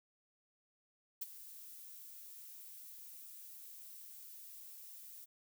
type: noise with ADSR envelope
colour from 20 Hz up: violet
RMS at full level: -38 dBFS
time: 1.21-5.26 s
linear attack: 12 ms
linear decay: 24 ms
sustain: -15 dB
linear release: 24 ms
effects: none